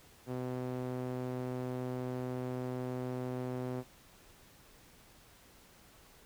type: tone with band-pass filter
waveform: sawtooth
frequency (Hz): 126.5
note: B2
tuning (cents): +42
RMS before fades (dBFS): -38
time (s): 0.26-3.84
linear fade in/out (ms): 50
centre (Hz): 380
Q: 0.84
effects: pink hiss -60 dBFS RMS until 6.25 s